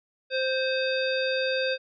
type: harmonic tone with a mistuned harmonic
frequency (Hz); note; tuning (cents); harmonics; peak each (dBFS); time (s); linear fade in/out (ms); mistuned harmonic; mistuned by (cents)
523.3; C5; 0; 1 / 3 / 5 / 7 / 9; -26 / -31 / -33 / -34 / -36; 0.3-1.78; 50; 5; -30
effects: none